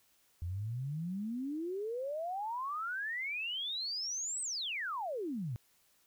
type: exponential two-way sweep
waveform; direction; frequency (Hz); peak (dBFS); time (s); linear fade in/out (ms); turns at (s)
sine; up then down; 82.7 to 8300 to 108.5; -35; 0.42-5.56; 0; 4.42
effects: white hiss -70 dBFS RMS until 6.06 s